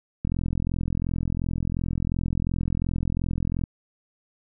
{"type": "click train", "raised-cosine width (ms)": 5, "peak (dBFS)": -14, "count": 146, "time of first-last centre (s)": [0.25, 3.638], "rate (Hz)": 42.8, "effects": []}